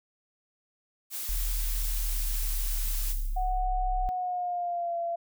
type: noise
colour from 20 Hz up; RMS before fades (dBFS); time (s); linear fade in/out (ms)
blue; -35; 1.1-3.15; 50
type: linear sweep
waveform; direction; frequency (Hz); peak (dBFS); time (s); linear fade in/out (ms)
sine; down; 39.09 to 32.07; -27; 1.29-4.09; 0
type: noise with exponential decay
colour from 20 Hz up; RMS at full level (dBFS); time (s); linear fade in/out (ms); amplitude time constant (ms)
violet; -36; 3.1-3.66; 1; 120
type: tone with pitch glide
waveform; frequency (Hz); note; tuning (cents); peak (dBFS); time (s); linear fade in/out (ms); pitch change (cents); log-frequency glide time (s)
sine; 740 to 682.5; F#5 to F5; 0 to -40; -28; 3.36-5.16; 10; -140; 4.04-4.97
effects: none